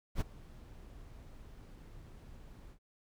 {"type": "noise with ADSR envelope", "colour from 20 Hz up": "brown", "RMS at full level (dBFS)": -30, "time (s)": [0.15, 2.79], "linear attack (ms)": 57, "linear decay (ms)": 18, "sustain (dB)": -22, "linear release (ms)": 92, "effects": []}